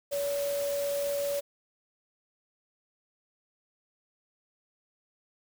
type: tone in noise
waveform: sine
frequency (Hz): 568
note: C#5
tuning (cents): +42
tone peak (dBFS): -28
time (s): 0.11-1.41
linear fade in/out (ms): 20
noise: white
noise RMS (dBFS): -40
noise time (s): 0.11-1.41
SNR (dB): +9
effects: none